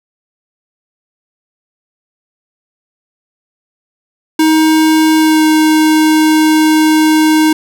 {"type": "tone with pitch glide", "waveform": "square", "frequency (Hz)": [315, 311.9], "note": ["D#4", "D#4"], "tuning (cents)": [21, 4], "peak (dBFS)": -7, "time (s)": [4.39, 7.53], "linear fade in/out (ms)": 5, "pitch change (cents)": -17, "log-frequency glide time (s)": [5.19, 5.44], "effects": []}